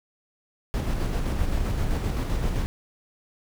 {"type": "noise with tremolo", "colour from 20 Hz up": "brown", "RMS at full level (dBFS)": -24, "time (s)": [0.74, 2.66], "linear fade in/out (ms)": 0, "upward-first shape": "square", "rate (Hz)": 7.7, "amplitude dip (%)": 30, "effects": []}